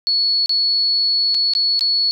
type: tone with dropouts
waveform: sine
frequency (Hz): 4396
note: C#8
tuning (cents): -15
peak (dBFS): -14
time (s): 0.07-2.11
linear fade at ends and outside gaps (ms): 0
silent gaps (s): 0.46-0.494 / 1.344-1.348 / 1.536-1.551 / 1.793-1.809
effects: none